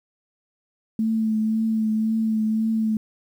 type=tone with vibrato; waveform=sine; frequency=220 Hz; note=A3; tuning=in tune; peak=-19 dBFS; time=0.99-2.97 s; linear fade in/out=2 ms; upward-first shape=triangle; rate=1.9 Hz; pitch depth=27 cents each way; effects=9-bit